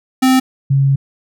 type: tone pair in turn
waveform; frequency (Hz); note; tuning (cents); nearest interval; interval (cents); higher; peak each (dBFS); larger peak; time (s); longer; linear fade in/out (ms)
square / sine; 259.8 / 137.31; C4 / C#3; -12 / -16; major seventh; 1104; first; -9; neither; 0.22-0.4 / 0.7-0.96; second; 10
effects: none